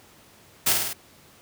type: noise with echo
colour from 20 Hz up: white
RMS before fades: -20 dBFS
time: 0.66-0.73 s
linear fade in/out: 10 ms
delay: 51 ms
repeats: 4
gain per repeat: -3 dB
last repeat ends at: 0.934 s
effects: pink hiss -53 dBFS RMS until 1.41 s + high-pass 80 Hz 12 dB/octave